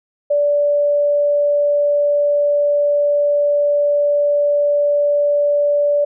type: tone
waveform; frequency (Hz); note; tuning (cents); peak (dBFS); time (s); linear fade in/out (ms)
sine; 581; D5; -19; -12; 0.3-6.05; 10
effects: none